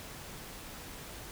silence, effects pink hiss -46 dBFS RMS until 1.31 s

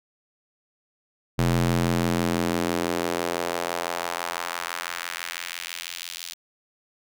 square tone with high-pass filter sweep, 43 Hz, F1, 26 cents flat, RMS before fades -27 dBFS, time 1.38-6.34 s, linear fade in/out 10 ms, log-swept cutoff 110 to 3900 Hz, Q 1.2, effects none

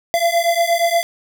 square beating tone pair, 677 / 685.5 Hz, E5 / F5, +46 / -32 cents, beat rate 8.5 Hz, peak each -18 dBFS, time 0.14-1.03 s, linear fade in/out 0 ms, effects none

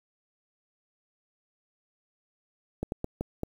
slowing click train, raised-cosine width 2 ms, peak -17 dBFS, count 5, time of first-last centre 2.83-3.434 s, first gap 91 ms, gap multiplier 1.35, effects 8-bit

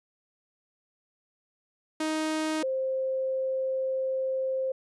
sawtooth / sine tone pair in turn, 312.8 / 526.1 Hz, D#4 / C5, +9 / +9 cents, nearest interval major sixth, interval 900 cents, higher second, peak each -23 / -26 dBFS, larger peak first, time 2-2.63 / 2.63-4.72 s, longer second, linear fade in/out 5 ms, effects resampled to 24000 Hz

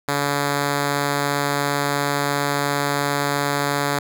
5% pulse tone, 142.9 Hz, D3, 47 cents flat, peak -8 dBFS, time 0.08-3.99 s, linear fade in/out 5 ms, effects none

